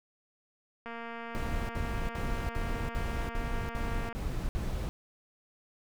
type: click train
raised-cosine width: 0.5 ms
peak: -27 dBFS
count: 759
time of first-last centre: 0.86-4.127 s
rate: 232 Hz
type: noise bursts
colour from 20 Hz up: brown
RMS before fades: -33 dBFS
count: 9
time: 1.35-4.89 s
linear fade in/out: 0 ms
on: 340 ms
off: 60 ms
effects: none